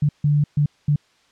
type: tone bursts at uneven times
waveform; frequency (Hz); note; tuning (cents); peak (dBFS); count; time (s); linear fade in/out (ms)
sine; 146.83; D3; 0; -14; 4; 0.02-0.09 / 0.24-0.44 / 0.57-0.66 / 0.88-0.96; 5
effects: white hiss -59 dBFS RMS until 1.31 s + low-pass 5000 Hz 12 dB/octave